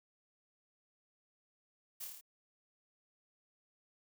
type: noise with echo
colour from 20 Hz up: blue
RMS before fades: -44 dBFS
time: 2-2.05 s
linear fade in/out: 10 ms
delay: 27 ms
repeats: 6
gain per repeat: -2 dB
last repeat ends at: 2.212 s
effects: none